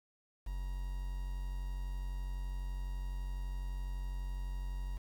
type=tone with quantisation; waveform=triangle; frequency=45.97 Hz; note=F#1; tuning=10 cents flat; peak=-34 dBFS; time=0.46-4.98 s; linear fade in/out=10 ms; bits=9; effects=none